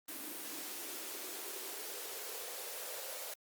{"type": "noise with high-pass filter sweep", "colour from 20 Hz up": "white", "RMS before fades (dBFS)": -44, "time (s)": [0.08, 3.34], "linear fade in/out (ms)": 5, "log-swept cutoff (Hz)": [280, 560], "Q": 4.4, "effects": ["Opus 32 kbps"]}